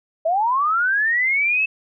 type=linear sweep; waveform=sine; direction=up; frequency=622.3 to 2637 Hz; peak=-16 dBFS; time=0.25-1.66 s; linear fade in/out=10 ms; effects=none